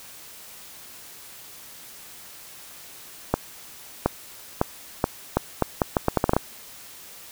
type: accelerating click train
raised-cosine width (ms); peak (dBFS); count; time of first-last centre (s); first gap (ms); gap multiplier
1; -4; 14; 3.34-6.366; 720; 0.77
effects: white hiss -44 dBFS RMS until 7.31 s